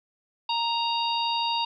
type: harmonic tone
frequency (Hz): 932.3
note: A#5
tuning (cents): 0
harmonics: 1 / 3 / 4 / 5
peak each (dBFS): -26 / -31 / -31 / -34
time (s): 0.49-1.65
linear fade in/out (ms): 5
effects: none